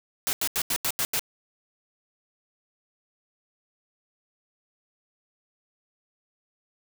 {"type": "noise bursts", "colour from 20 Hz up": "white", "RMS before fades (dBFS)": -26, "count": 7, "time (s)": [0.27, 1.194], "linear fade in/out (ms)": 0, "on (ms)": 60, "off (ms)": 84, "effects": []}